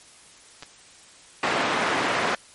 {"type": "clicks", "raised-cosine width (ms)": 0.2, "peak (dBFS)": -21, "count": 2, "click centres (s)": [0.625, 0.632]}
{"type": "band-pass noise", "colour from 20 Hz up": "white", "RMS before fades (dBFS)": -24, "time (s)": [1.43, 2.35], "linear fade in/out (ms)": 2, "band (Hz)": [200, 1700], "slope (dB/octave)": 12}
{"effects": ["white hiss -50 dBFS RMS until 2.54 s", "MP3 48 kbps"]}